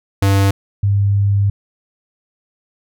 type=tone pair in turn; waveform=square / sine; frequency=98.3 / 100.37 Hz; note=G2 / G2; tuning=+5 / +41 cents; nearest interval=unison; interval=36 cents; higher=second; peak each=-11 dBFS; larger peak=neither; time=0.22-0.51 / 0.83-1.5 s; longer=second; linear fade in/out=5 ms; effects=none